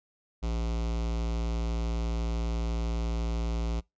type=tone with notch filter; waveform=square; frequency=57 Hz; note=A#1; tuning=38 cents flat; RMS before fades=-30 dBFS; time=0.42-3.81 s; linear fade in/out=20 ms; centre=1700 Hz; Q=2; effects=noise-tail reverb RT60 0.2 s tail -25 dB re dry + resampled to 16000 Hz